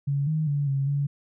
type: tone with pitch steps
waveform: sine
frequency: 140.8 / 156.1 / 143.6 / 137.3 / 142.1 Hz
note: C#3 / D#3 / D3 / C#3 / C#3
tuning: +27 / +6 / -39 / -16 / +43 cents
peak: -22 dBFS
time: 0.07-1.07 s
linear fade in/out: 10 ms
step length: 200 ms
effects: none